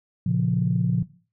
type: chord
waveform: sine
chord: Bb minor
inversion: none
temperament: equal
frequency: 116.54 / 138.59 / 174.61 Hz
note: Bb2 / Db3 / F3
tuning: 0 / 0 / 0 cents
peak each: -25 / -24 / -22 dBFS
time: 0.26-1.03 s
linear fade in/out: 5 ms
effects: noise-tail reverb RT60 0.4 s tail -17 dB re dry + tanh soft clip ceiling -10 dBFS